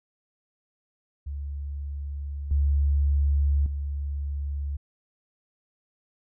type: tone with level steps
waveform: sine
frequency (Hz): 71.1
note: C#2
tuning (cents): +45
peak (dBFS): -30 / -19 / -27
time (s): 1.26-4.77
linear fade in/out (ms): 10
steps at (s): 2.51 / 3.66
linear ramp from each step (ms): 2
effects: none